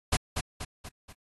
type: noise with echo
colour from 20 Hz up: pink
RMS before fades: -24 dBFS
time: 0.12-0.17 s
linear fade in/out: 10 ms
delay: 240 ms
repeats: 4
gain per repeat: -6 dB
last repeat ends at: 1.13 s
effects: AAC 32 kbps